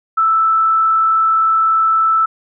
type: tone with frequency modulation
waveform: sine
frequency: 1318.5 Hz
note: E6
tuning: in tune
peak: -10 dBFS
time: 0.17-2.26 s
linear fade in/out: 10 ms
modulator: 39.3 Hz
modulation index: 0.26
effects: none